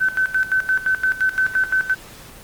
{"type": "tone with tremolo", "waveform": "sine", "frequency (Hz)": 1526, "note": "G6", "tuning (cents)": -47, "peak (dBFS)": -14, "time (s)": [0, 1.95], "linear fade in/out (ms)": 20, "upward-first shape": "square", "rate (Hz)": 5.8, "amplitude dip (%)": 80, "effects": ["pink hiss -41 dBFS RMS until 2.43 s", "Opus 24 kbps"]}